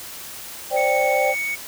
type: chord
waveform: sine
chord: C suspended second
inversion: none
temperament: equal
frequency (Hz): 523.3 / 587.3 / 784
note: C5 / D5 / G5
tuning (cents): 0 / 0 / 0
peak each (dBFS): -21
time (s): 0.7-1.35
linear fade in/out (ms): 50
type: tone with pitch glide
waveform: triangle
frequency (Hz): 2213 to 2227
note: C#7 to C#7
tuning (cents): -3 to +7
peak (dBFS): -21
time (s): 0.76-1.56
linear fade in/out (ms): 20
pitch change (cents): +10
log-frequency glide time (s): 1.09-1.38
effects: tanh soft clip ceiling -8 dBFS + white hiss -36 dBFS RMS until 1.67 s